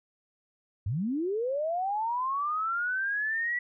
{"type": "linear sweep", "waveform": "sine", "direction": "up", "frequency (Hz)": [85.4, 1959], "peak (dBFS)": -27, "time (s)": [0.86, 3.59], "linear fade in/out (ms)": 5, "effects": []}